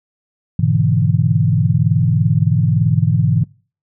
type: chord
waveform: sine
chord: E dominant seventh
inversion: first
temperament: equal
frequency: 103.83 / 123.47 / 146.83 / 164.81 Hz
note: G#2 / B2 / D3 / E3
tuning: 0 / 0 / 0 / 0 cents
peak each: -17 dBFS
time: 0.59-3.44 s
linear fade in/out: 5 ms
effects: noise-tail reverb RT60 0.4 s tail -24 dB re dry